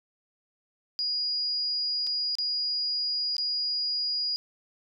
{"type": "tone with dropouts", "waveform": "sine", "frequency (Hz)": 4882, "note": "D#8", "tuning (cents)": -34, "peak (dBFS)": -26, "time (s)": [0.99, 4.36], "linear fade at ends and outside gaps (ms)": 0, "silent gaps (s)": [[2.067, 2.071], [2.353, 2.385], [3.367, 3.382]], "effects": []}